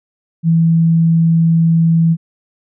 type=tone; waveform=sine; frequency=164.81 Hz; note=E3; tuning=in tune; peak=-8 dBFS; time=0.43-2.17 s; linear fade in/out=50 ms; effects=none